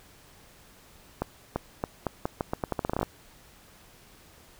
accelerating click train, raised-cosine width 1 ms, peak -13 dBFS, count 17, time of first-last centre 1.22-3.03 s, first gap 340 ms, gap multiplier 0.82, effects pink hiss -55 dBFS RMS until 4.59 s

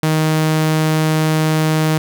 sawtooth tone, 156.7 Hz, D#3, 13 cents sharp, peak -9 dBFS, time 0.03-1.98 s, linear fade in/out 2 ms, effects none

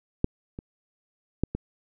clicks, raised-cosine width 3 ms, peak -8 / -23 / -10 / -16 dBFS, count 4, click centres 0.244 / 0.589 / 1.436 / 1.55 s, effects none

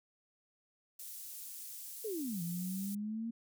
pink high-pass noise, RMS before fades -47 dBFS, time 0.99-2.95 s, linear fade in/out 5 ms, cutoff 9600 Hz, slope 12 dB/octave
sine exponential two-way sweep, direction down then up, 466.2 to 168.1 to 232.9 Hz, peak -36 dBFS, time 2.04-3.31 s, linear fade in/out 10 ms, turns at 2.42 s
effects none

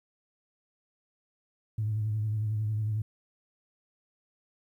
sine tone with vibrato, 107.5 Hz, A2, 40 cents flat, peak -26 dBFS, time 1.78-3.02 s, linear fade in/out 5 ms, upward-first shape triangle, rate 11 Hz, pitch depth 52 cents each way, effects tanh soft clip ceiling -22 dBFS + 11-bit

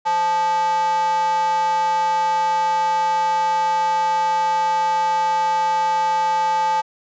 square tone with high-pass filter, 174.61 Hz, F3, in tune, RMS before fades -19 dBFS, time 0.05-6.82 s, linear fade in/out 20 ms, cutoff 830 Hz, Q 8.8, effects resampled to 16000 Hz

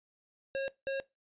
square tone bursts at uneven times, 543 Hz, C#5, 36 cents flat, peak -32 dBFS, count 2, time 0.55-0.68 / 0.87-1 s, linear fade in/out 0 ms, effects noise-tail reverb RT60 0.2 s tail -20 dB re dry + resampled to 8000 Hz

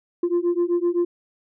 sine beating tone pair, 344.2 / 352 Hz, F4 / F4, -25 / +14 cents, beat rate 7.8 Hz, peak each -20 dBFS, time 0.23-1.05 s, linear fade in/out 5 ms, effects tanh soft clip ceiling -15 dBFS

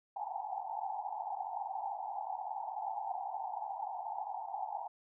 pink band-pass noise, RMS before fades -40 dBFS, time 0.16-4.88 s, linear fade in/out 5 ms, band 740 to 890 Hz, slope 96 dB/octave, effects none

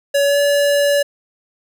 square tone with pitch glide, 565 to 572.6 Hz, C#5 to D5, +33 to -44 cents, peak -13 dBFS, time 0.14-1.03 s, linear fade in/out 10 ms, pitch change +23 cents, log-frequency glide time 0.25-0.39 s, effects none

